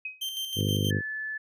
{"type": "tone with exponential decay", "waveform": "sine", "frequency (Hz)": 2527, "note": "D#7", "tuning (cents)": 26, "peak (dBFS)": -29, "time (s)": [0.05, 0.25], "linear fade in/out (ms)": 5, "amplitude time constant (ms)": 43}
{"type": "tone with tremolo", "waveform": "40% pulse", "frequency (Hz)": 3136, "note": "G7", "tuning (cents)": 0, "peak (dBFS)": -29, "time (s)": [0.21, 0.91], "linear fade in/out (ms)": 10, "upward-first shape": "square", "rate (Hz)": 6.3, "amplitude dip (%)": 45}
{"type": "harmonic tone", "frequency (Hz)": 50.3, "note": "G1", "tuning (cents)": 45, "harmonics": [2, 3, 4, 5, 6, 7, 8, 9, 10], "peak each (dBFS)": [-27, -31, -33, -35, -37, -38, -39, -40, -41], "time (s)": [0.55, 1.02], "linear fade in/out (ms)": 50}
{"type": "tone", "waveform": "sine", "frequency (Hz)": 1736, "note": "A6", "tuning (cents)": -24, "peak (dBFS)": -31, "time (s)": [0.9, 1.38], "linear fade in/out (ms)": 10}
{"effects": []}